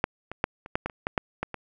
clicks, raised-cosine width 0.5 ms, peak -7 / -20 / -7 / -25 / -9 / -14 / -26 / -11 / -8 / -13 / -19 dBFS, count 11, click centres 0.041 / 0.316 / 0.441 / 0.661 / 0.755 / 0.86 / 0.898 / 1.069 / 1.178 / 1.43 / 1.543 s, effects none

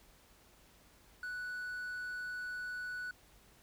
triangle tone, 1480 Hz, F#6, in tune, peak -37 dBFS, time 1.23-3.11 s, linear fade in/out 2 ms, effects added 50 Hz sine -69 dBFS peak until 3.62 s + pink hiss -64 dBFS RMS until 3.62 s

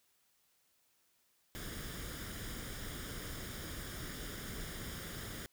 pink noise with comb filter, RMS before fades -44 dBFS, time 1.55-5.46 s, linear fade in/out 0 ms, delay 0.58 ms, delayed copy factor +0.6, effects white hiss -74 dBFS RMS until 5.52 s

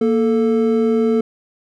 triangle tone pair together, 233.1 / 440 Hz, A#3 / A4, 0 / 0 cents, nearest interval major seventh, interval 1100 cents, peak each -14 dBFS, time 0.01-1.21 s, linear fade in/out 5 ms, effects none

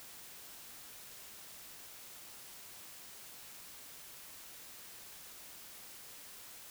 silence, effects white hiss -52 dBFS RMS until 6.7 s

